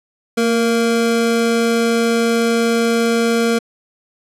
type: tone pair together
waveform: square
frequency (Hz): 229.2 / 466.2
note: A#3 / A#4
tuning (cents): -29 / 0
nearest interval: octave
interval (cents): 1229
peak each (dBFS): -17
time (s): 0.37-3.59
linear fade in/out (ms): 10
effects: low-pass 11000 Hz 12 dB/octave